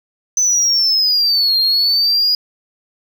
sine linear two-way sweep, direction down then up, 6100 to 4186 to 4918 Hz, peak -9 dBFS, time 0.37-2.35 s, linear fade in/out 2 ms, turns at 1.58 s, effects tanh soft clip ceiling -10 dBFS

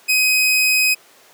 sawtooth tone, 2520 Hz, D#7, 21 cents sharp, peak -10 dBFS, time 0.08-0.95 s, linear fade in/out 20 ms, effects pink hiss -48 dBFS RMS until 1.33 s + high-pass 400 Hz 12 dB/octave

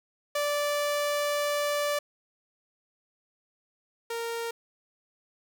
sawtooth tone pair in turn, 584 / 463.5 Hz, D5 / A#4, -10 / -10 cents, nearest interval major third, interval 400 cents, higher first, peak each -22 / -27 dBFS, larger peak first, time 0.35-1.99 / 4.1-4.51 s, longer first, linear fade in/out 5 ms, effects none

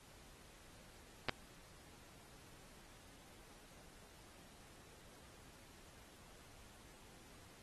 clicks, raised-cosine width 0.3 ms, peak -18 dBFS, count 2, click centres 1.286 / 1.294 s, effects pink hiss -62 dBFS RMS until 7.62 s + AAC 32 kbps

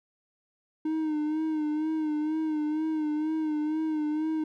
triangle tone with vibrato, 308.7 Hz, D#4, 14 cents flat, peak -24 dBFS, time 0.85-4.44 s, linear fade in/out 5 ms, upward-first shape sine, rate 2.1 Hz, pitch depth 47 cents each way, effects none

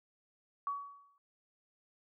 sine tone with exponential decay, 1130 Hz, C#6, 33 cents sharp, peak -31 dBFS, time 0.67-1.18 s, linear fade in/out 1 ms, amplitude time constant 110 ms, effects none

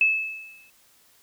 sine tone with exponential decay, 2608 Hz, E7, 19 cents flat, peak -14 dBFS, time 0.01-0.7 s, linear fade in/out 2 ms, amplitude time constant 150 ms, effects white hiss -59 dBFS RMS until 1.22 s

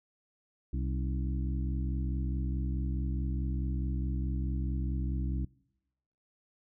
harmonic tone with a mistuned harmonic, 64.7 Hz, C2, 19 cents flat, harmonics 1 / 2 / 3 / 4 / 5, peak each -31 / -37 / -41 / -43 / -45 dBFS, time 0.73-5.45 s, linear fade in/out 5 ms, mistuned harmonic 4, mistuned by +95 cents, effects noise-tail reverb RT60 0.9 s tail -24 dB re dry

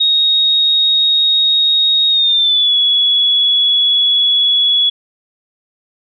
sine tone with pitch glide, 3751 to 3381 Hz, A#7 to G#7, +10 to +30 cents, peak -9 dBFS, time 0-4.9 s, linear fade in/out 10 ms, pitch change -180 cents, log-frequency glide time 2.09-2.75 s, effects none

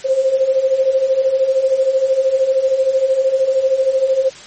sine beating tone pair, 519 / 532 Hz, C5 / C5, -14 / +29 cents, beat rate 13 Hz, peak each -18 / -13 dBFS, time 0.04-4.3 s, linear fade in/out 20 ms, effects white hiss -37 dBFS RMS until 4.46 s + MP3 32 kbps

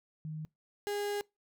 sine / 35% pulse tone pair in turn, 155.56 / 409.6 Hz, D#3 / G#4, 0 / -24 cents, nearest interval octave + perfect fourth, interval 1676 cents, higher second, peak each -37 / -31 dBFS, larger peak second, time 0.25-0.45 / 0.87-1.21 s, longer second, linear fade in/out 0 ms, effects noise-tail reverb RT60 0.2 s tail -24 dB re dry

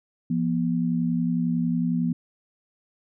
sine tone pair together, 171.3 / 242.3 Hz, F3 / B3, -33 / -33 cents, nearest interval tritone, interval 600 cents, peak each -24 dBFS, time 0.3-2.13 s, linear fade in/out 5 ms, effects none

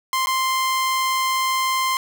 sawtooth tone with dropouts, 1046.5 Hz, C6, in tune, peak -15 dBFS, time 0.13-1.97 s, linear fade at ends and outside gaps 1 ms, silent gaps 0.26-0.27 s, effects none

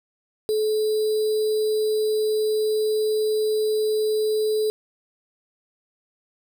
sine tone with sample-and-hold, 430.6 Hz, A4, 37 cents flat, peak -19 dBFS, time 0.49-4.7 s, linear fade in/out 0 ms, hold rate 4410 Hz, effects none

